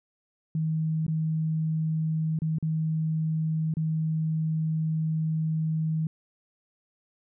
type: tone with dropouts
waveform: sine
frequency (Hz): 158.5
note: D#3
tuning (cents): +32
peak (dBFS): -24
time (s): 0.55-6.07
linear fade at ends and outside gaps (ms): 2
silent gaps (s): 1.066-1.08 / 2.389-2.419 / 2.585-2.626 / 3.739-3.769
effects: none